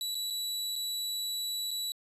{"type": "tone with dropouts", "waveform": "sawtooth", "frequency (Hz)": 3934, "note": "B7", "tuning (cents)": -7, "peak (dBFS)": -29, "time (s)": [0.01, 1.92], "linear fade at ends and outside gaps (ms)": 1, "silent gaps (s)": [[0.146, 0.152], [0.302, 0.306], [0.756, 0.761], [1.708, 1.713]], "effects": ["resampled to 32000 Hz"]}